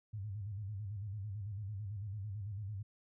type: tone with vibrato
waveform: sine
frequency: 101.8 Hz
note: G#2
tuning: 34 cents flat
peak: -39 dBFS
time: 0.13-2.83 s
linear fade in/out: 10 ms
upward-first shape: square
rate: 9 Hz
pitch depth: 98 cents each way
effects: none